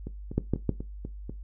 two click trains, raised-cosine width 3 ms, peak -11 / -23 dBFS, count 3 / 6, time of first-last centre 0.38-0.693 / 0.07-1.295 s, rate 6.39 / 4.08 Hz, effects noise-tail reverb RT60 0.2 s tail -17 dB re dry + added 50 Hz sine -38 dBFS peak until 1.43 s

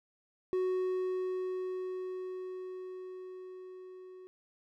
triangle tone with level ramp, 370 Hz, F#4, in tune, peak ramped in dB -26 to -46 dBFS, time 0.53-4.27 s, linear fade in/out 0 ms, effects none

